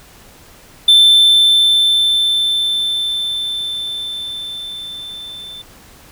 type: tone with level ramp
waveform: triangle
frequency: 3543 Hz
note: A7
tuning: 11 cents sharp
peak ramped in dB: -3 to -28 dBFS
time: 0.88-5.62 s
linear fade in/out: 5 ms
effects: pink hiss -43 dBFS RMS until 6.11 s